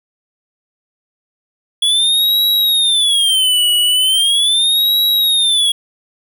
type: tone with vibrato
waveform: square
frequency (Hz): 3368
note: G#7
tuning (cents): +24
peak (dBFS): -11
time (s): 1.82-5.72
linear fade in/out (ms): 5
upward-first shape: sine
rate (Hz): 0.39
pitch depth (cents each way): 240
effects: none